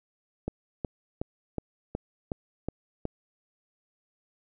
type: click train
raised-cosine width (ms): 2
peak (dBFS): -17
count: 8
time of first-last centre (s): 0.48-3.054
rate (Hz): 2.72
effects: none